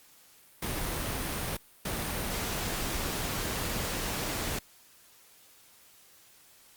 pink noise bursts at uneven times, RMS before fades -33 dBFS, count 2, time 0.62-1.57 / 1.85-4.59 s, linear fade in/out 5 ms, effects white hiss -58 dBFS RMS until 6.76 s + Opus 48 kbps

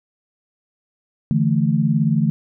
sine chord, D suspended second, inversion none, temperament just, 146.83 / 165.19 / 220.2 Hz, D3 / E3 / A3, 0 / +4 / +2 cents, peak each -19 dBFS, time 1.31-2.3 s, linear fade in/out 0 ms, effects none

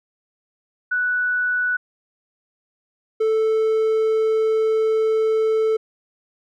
sine / triangle tone pair in turn, 1480 / 440 Hz, F#6 / A4, 0 / 0 cents, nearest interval octave + major sixth, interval 2100 cents, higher first, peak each -18 / -14 dBFS, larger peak second, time 0.91-1.77 / 3.2-5.77 s, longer second, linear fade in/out 10 ms, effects none

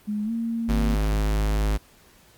sine tone with pitch glide, 209.5 to 229.8 Hz, G#3 to A#3, +15 to -25 cents, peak -24 dBFS, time 0.07-0.96 s, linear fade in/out 20 ms, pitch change +160 cents, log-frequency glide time 0.24-0.31 s
square tone, 52.2 Hz, G#1, 10 cents sharp, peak -21 dBFS, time 0.68-1.78 s, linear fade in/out 20 ms
effects pink hiss -55 dBFS RMS until 2.37 s + Opus 32 kbps

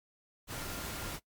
sine tone in noise, 1396.9 Hz, F6, in tune, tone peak -51 dBFS, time 0.52-1.15 s, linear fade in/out 50 ms, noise pink, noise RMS -40 dBFS, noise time 0.47-1.2 s, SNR -14 dB, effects noise-tail reverb RT60 0.1 s tail -20 dB re dry + MP3 96 kbps

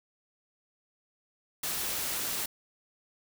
white noise, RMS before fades -33 dBFS, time 1.63-2.46 s, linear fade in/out 5 ms, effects none

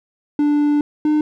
triangle tone pair in turn, 293.7 / 302.8 Hz, D4 / D#4, 0 / -47 cents, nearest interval minor second, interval 53 cents, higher second, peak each -11 / -11 dBFS, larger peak neither, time 0.39-0.81 / 1.05-1.21 s, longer first, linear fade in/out 2 ms, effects none

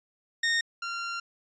sawtooth tone pair in turn, 1844 / 1381.4 Hz, A#6 / F6, -19 / -19 cents, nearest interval perfect fourth, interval 500 cents, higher first, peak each -20 / -28 dBFS, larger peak first, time 0.43-0.61 / 0.82-1.2 s, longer second, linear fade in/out 5 ms, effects resampled to 16000 Hz

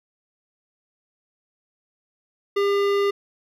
sine tone with hard clipping, 401.5 Hz, G4, 41 cents sharp, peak -20 dBFS, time 2.56-3.11 s, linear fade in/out 10 ms, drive 16 dB, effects none

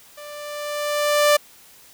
sawtooth tone with level ramp, 590 Hz, D5, 8 cents sharp, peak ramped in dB -33 to -8 dBFS, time 0.17-1.37 s, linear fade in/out 10 ms, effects white hiss -49 dBFS RMS until 1.93 s

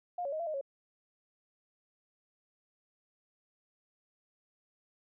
sine tone with pitch steps, 709 / 559 / 625 / 679 / 619 / 551 Hz, F5 / C#5 / D#5 / F5 / D#5 / C#5, +26 / +14 / +8 / -49 / -9 / -11 cents, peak -33 dBFS, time 0.18-0.612 s, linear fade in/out 5 ms, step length 72 ms, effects none

